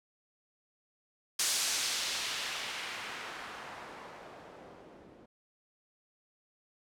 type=noise with low-pass filter sweep; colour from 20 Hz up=blue; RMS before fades=-38 dBFS; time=1.39-5.26 s; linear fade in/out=5 ms; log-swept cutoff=7600 to 330 Hz; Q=0.91; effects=none